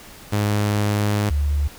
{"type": "tone pair in turn", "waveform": ["sawtooth", "sine"], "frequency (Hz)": [103.9, 72.52], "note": ["G#2", "D2"], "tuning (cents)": [1, -21], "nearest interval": "tritone", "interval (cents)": 622, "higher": "first", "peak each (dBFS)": [-14, -17], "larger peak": "first", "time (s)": [[0.32, 1.3], [1.3, 1.68]], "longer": "first", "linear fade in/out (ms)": 10, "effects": ["pink hiss -42 dBFS RMS until 1.78 s"]}